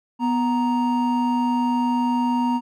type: tone pair together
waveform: triangle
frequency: 246.9 / 934.3 Hz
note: B3 / A#5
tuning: 0 / +4 cents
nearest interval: octave + major seventh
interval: 2304 cents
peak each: -18 / -21 dBFS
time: 0.19-2.61 s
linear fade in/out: 50 ms
effects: none